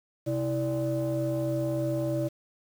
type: tone cluster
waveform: sine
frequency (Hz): 130.4 / 326.3 / 584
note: C3 / E4 / D5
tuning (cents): -5 / -18 / -10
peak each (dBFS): -29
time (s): 0.26-2.29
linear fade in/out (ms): 20
effects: tanh soft clip ceiling -21 dBFS + 8-bit